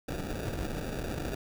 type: noise with sample-and-hold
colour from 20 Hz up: pink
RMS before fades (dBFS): -35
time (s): 0.08-1.35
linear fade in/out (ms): 5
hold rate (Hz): 1050
effects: none